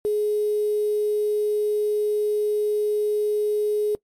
sine tone with quantisation, 420 Hz, G#4, 19 cents sharp, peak -19 dBFS, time 0.05-3.95 s, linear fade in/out 0 ms, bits 7, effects noise-tail reverb RT60 0.1 s tail -22 dB re dry + MP3 64 kbps

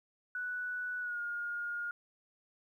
sine tone with pitch glide, 1480 to 1423.8 Hz, F#6 to F6, 0 to +33 cents, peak -35 dBFS, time 0.35-1.91 s, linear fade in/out 2 ms, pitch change -67 cents, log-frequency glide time 1-1.2 s, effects 12-bit

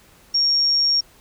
sine tone, 5550 Hz, F8, 12 cents flat, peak -15 dBFS, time 0.34-1.01 s, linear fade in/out 10 ms, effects pink hiss -52 dBFS RMS until 1.2 s

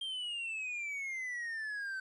triangle exponential sweep, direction down, 3200 to 1527 Hz, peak -35 dBFS, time 0.01-2 s, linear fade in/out 5 ms, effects resampled to 24000 Hz + 12-bit

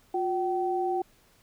sine tone pair together, 357.8 / 765.6 Hz, F4 / G5, +42 / -41 cents, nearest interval octave + minor second, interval 1317 cents, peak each -28 dBFS, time 0.14-1.02 s, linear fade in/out 5 ms, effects pink hiss -62 dBFS RMS until 1.42 s

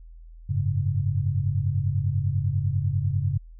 sine chord, F# suspended second, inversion none, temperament equal with one note detuned, 93.74 / 103.83 / 138.59 Hz, F#2 / G#2 / C#3, +23 / 0 / 0 cents, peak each -26 dBFS, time 0.49-3.38 s, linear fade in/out 10 ms, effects added 41 Hz sine -42 dBFS peak until 3.59 s

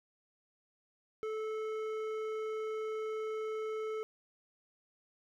sine tone with hard clipping, 435.8 Hz, A4, 17 cents flat, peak -37 dBFS, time 1.23-4.03 s, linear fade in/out 0 ms, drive 10 dB, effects none

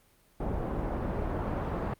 pink noise with low-pass filter sweep, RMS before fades -32 dBFS, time 0.4-1.94 s, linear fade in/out 5 ms, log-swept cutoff 720 to 1100 Hz, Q 0.94, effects pink hiss -64 dBFS RMS until 1.99 s + Opus 32 kbps

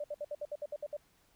sine tone bursts, 590 Hz, D5, 8 cents sharp, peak -35 dBFS, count 10, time 0-0.968 s, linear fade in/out 5 ms, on 41 ms, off 62 ms, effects pink hiss -69 dBFS RMS until 1.35 s

